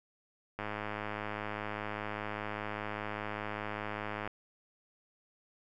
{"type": "click train", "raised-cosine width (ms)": 0.5, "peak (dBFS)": -22, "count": 388, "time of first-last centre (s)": [0.59, 4.276], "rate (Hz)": 105, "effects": []}